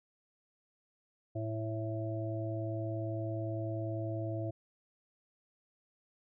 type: harmonic tone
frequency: 110.3 Hz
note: A2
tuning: 5 cents sharp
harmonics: 1 / 3 / 5 / 6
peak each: -36 / -40 / -45 / -41 dBFS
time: 1.35-4.51 s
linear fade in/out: 10 ms
effects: none